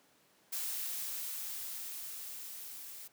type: noise with level ramp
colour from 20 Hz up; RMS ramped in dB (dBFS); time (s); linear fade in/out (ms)
blue; -37 to -48; 0.52-3.08; 10
effects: pink hiss -67 dBFS RMS until 3.12 s + high-pass 200 Hz 12 dB/octave